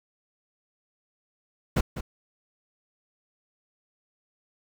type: noise with echo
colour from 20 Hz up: brown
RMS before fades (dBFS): -21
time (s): 1.76-1.81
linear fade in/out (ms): 10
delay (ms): 200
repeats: 1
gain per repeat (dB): -11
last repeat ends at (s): 2.01
effects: none